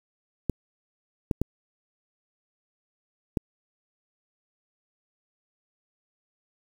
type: clicks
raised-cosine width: 3 ms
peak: -11 dBFS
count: 4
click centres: 0.497 / 1.312 / 1.416 / 3.372 s
effects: 7-bit